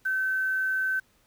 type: tone with quantisation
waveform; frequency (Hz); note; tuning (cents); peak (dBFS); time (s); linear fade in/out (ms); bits
sine; 1534; G6; -38; -24; 0.05-1; 10; 8
effects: pink hiss -65 dBFS RMS until 1.26 s